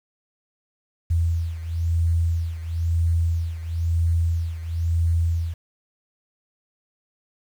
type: beating tone pair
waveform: sine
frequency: 83.3 / 84.3 Hz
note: E2 / E2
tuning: +19 / +39 cents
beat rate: 1 Hz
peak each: -21 / -25 dBFS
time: 1.1-5.54 s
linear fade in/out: 10 ms
effects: 8-bit